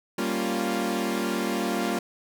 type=chord; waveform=sawtooth; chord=G half-diminished seventh; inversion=none; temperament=equal; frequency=196 / 233.1 / 277.2 / 349.2 Hz; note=G3 / Bb3 / Db4 / F4; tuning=0 / 0 / 0 / 0 cents; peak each=-27 / -26 / -29 / -26 dBFS; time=0.18-1.99 s; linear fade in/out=5 ms; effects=none